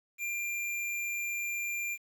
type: tone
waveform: square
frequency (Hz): 2384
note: D7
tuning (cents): +25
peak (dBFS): -33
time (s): 0.18-1.98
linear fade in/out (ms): 50
effects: 10-bit